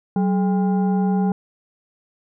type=tone with frequency modulation; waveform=sine; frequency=188.7 Hz; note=F#3; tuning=34 cents sharp; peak=-16 dBFS; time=0.16-1.32 s; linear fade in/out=2 ms; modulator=613 Hz; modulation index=0.58; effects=none